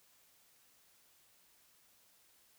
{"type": "silence", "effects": ["white hiss -68 dBFS RMS until 2.58 s"]}